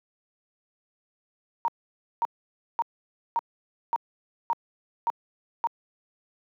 sine tone bursts, 932.3 Hz, A#5, in tune, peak -21 dBFS, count 8, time 1.65-5.67 s, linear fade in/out 0 ms, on 30 ms, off 540 ms, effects high-pass 400 Hz 12 dB/octave

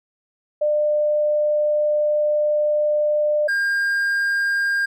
sine / triangle tone pair in turn, 599 / 1607.9 Hz, D5 / G6, +34 / +44 cents, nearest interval octave + perfect fourth, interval 1710 cents, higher second, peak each -16 dBFS, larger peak neither, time 0.61-3.48 / 3.48-4.86 s, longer first, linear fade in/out 10 ms, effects none

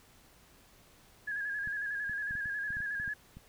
sine tone with vibrato, 1661.2 Hz, G#6, in tune, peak -33 dBFS, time 1.27-3.14 s, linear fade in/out 10 ms, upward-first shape square, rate 11 Hz, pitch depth 42 cents each way
clicks, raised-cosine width 5 ms, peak -35 dBFS, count 11, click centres 1.674 / 2.096 / 2.309 / 2.353 / 2.458 / 2.705 / 2.769 / 2.804 / 3 / 3.078 / 3.37 s
effects pink hiss -61 dBFS RMS until 3.48 s

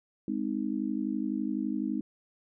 sine chord, Ab major, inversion none, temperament just, 207.7 / 259.6 / 311.5 Hz, Ab3 / C4 / Eb4, 0 / -13 / +2 cents, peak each -33 dBFS, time 0.28-2.01 s, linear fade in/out 2 ms, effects none

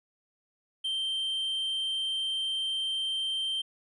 triangle tone, 3136 Hz, G7, in tune, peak -27 dBFS, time 0.84-3.62 s, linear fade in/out 10 ms, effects resampled to 24000 Hz

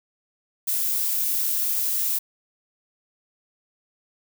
violet noise, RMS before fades -24 dBFS, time 0.67-2.19 s, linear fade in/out 10 ms, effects none

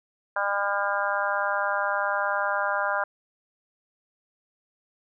harmonic tone, 201.1 Hz, G3, 44 cents sharp, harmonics 3 / 4 / 5 / 6 / 7 / 8, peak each -30 / -31 / -30 / -33 / -29 / -31 dBFS, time 0.36-3.04 s, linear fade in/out 5 ms, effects none

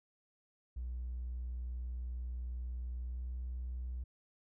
triangle tone with pitch glide, 61.2 to 62.05 Hz, B1 to B1, -15 to +9 cents, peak -34 dBFS, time 0.76-4.04 s, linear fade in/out 10 ms, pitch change +24 cents, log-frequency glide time 3.07-3.21 s, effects tanh soft clip ceiling -35 dBFS

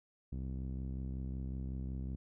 sawtooth tone with low-pass filter, 65.41 Hz, C2, in tune, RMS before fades -40 dBFS, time 0.32-2.16 s, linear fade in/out 5 ms, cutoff 230 Hz, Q 1.3, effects none

